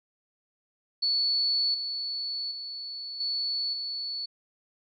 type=tone with level steps; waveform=sine; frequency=4435 Hz; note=C#8; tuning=in tune; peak=-23 / -30 / -35 / -27 / -31 dBFS; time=1.02-4.26 s; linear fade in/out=10 ms; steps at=1.74 / 2.51 / 3.2 / 3.73 s; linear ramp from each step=5 ms; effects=none